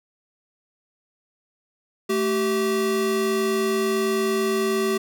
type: tone pair together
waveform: square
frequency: 220 / 386.2 Hz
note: A3 / G4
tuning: 0 / -26 cents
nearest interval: minor seventh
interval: 974 cents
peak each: -27 / -22 dBFS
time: 2.09-4.98 s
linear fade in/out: 10 ms
effects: none